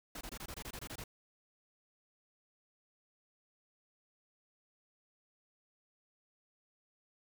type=noise bursts; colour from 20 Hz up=pink; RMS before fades=-45 dBFS; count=11; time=0.15-1.04 s; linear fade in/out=5 ms; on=60 ms; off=23 ms; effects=none